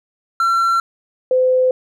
triangle / sine tone pair in turn, 1357 / 511.4 Hz, E6 / C5, +50 / -40 cents, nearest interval octave + perfect fourth, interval 1690 cents, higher first, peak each -11 dBFS, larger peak neither, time 0.4-0.8 / 1.31-1.71 s, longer neither, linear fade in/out 2 ms, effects none

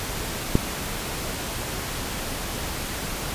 click, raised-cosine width 3 ms, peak -3 dBFS, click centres 0.554 s, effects pink hiss -30 dBFS RMS until 3.34 s + resampled to 32000 Hz

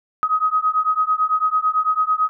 sine beating tone pair, 1257 / 1266 Hz, D#6 / D#6, +17 / +30 cents, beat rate 9 Hz, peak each -19 dBFS, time 0.23-2.29 s, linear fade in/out 0 ms, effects none

